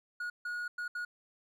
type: tone bursts at uneven times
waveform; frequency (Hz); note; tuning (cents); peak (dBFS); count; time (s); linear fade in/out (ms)
triangle; 1447; F#6; -39; -33; 4; 0.2-0.3 / 0.45-0.68 / 0.78-0.88 / 0.95-1.05; 5
effects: none